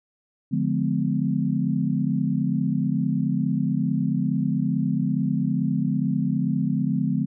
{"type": "chord", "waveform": "sine", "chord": "D diminished seventh", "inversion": "none", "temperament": "just", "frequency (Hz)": [146.83, 176.2, 211.4, 253.7], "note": ["D3", "F3", "Ab3", "Cb4"], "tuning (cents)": [0, 16, 31, 47], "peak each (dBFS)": -26, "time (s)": [0.51, 7.26], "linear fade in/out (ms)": 20, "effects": []}